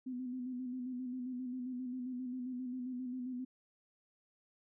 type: tone with vibrato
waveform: sine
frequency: 252 Hz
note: B3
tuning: 35 cents sharp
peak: -38 dBFS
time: 0.06-3.45 s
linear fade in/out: 10 ms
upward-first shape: square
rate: 7.5 Hz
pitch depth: 37 cents each way
effects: none